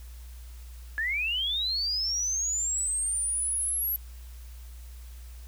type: linear sweep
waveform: sine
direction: up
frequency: 1688 to 11760 Hz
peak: -26 dBFS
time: 0.98-3.96 s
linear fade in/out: 0 ms
effects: added 60 Hz sine -41 dBFS peak until 5.47 s + white hiss -56 dBFS RMS until 5.47 s